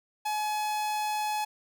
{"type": "tone", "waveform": "45% pulse", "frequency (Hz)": 848, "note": "G#5", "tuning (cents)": 36, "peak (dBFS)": -28, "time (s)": [0.25, 1.45], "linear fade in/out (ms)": 10, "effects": []}